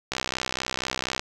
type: click train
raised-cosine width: 0.2 ms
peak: -9 dBFS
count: 70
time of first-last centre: 0.12-1.195 s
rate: 64.2 Hz
effects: none